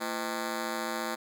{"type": "ring-modulated tone", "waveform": "10% pulse", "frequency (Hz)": 284, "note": "C#4", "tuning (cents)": 42, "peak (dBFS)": -20, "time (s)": [0, 1.16], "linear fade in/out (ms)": 20, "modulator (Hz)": 57.1, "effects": []}